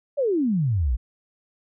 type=exponential sweep; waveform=sine; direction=down; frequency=600 to 52.5 Hz; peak=-19 dBFS; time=0.17-0.97 s; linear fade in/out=20 ms; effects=none